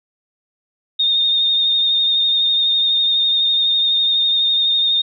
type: tone with vibrato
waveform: sine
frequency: 3671 Hz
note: A#7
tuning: 27 cents flat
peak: -13 dBFS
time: 0.99-5.02 s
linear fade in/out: 10 ms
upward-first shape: sine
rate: 12 Hz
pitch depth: 23 cents each way
effects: none